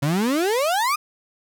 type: exponential sweep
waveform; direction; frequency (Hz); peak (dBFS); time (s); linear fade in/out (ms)
35% pulse; up; 134.4 to 1263; -17; 0.02-0.96; 10
effects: none